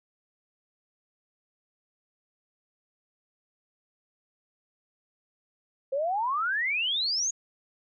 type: exponential sweep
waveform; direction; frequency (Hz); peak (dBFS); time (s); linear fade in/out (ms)
sine; up; 520 to 6830; -25; 5.92-7.31; 10
effects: none